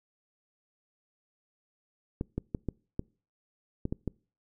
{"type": "clicks", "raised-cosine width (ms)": 3, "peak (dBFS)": -18, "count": 8, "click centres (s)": [2.211, 2.38, 2.548, 2.687, 2.994, 3.854, 3.925, 4.077], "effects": ["noise-tail reverb RT60 0.4 s tail -26 dB re dry"]}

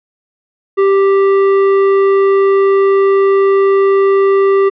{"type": "tone with tanh clipping", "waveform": "sine", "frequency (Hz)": 392, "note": "G4", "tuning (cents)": 0, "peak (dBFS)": -9, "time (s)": [0.77, 4.7], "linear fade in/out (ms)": 20, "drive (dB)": 15, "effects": ["low-pass 2000 Hz 12 dB/octave"]}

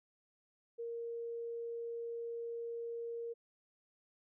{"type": "tone", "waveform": "sine", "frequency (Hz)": 466.2, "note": "A#4", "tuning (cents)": 0, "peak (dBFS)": -39, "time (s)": [0.78, 3.34], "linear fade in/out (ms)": 20, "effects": []}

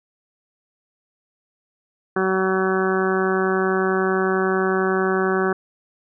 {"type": "harmonic tone", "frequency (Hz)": 188.9, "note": "F#3", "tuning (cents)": 36, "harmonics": [1, 2, 3, 4, 5, 6, 7, 8, 9], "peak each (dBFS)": [-25, -20, -32, -28, -35, -28, -31, -27, -32], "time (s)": [2.16, 5.53], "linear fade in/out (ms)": 5, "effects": []}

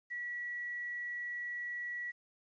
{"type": "tone with quantisation", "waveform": "sine", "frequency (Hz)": 1936, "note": "B6", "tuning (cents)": -35, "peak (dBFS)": -37, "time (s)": [0.1, 2.12], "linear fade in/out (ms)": 20, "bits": 11, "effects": ["resampled to 16000 Hz"]}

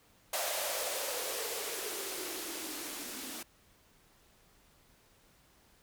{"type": "noise with band-pass filter sweep", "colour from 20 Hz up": "violet", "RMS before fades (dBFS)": -38, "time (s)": [0.33, 3.43], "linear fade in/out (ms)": 5, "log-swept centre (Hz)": [640, 250], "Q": 5.4, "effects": ["pink hiss -65 dBFS RMS until 5.82 s"]}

